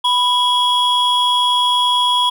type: tone pair together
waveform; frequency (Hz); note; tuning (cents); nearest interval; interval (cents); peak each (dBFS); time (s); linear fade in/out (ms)
triangle; 987.8 / 3323; B5 / G#7; 0 / 0; octave + major sixth; 2100; -13 / -13; 0.04-2.3; 10
effects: tanh soft clip ceiling -3 dBFS